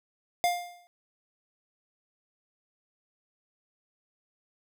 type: tone with exponential decay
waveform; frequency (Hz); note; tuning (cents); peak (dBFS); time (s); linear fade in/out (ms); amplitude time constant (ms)
square; 704; F5; +14; -21; 0.44-0.87; 0; 93
effects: none